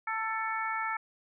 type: harmonic tone with a mistuned harmonic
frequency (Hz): 444.2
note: A4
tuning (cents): +16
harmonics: 2 / 3 / 4 / 5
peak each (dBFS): -35 / -34 / -37 / -38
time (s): 0.07-0.97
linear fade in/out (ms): 5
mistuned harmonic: 4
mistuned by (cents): -17
effects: none